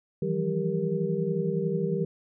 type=tone cluster; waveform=sine; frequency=160.1 / 171.2 / 194 / 395.7 / 468.3 Hz; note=D#3 / F3 / G3 / G4 / A#4; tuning=+50 / -34 / -18 / +16 / +8 cents; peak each=-31 / -32 / -32 / -30 / -32 dBFS; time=0.22-2.05 s; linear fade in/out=5 ms; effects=none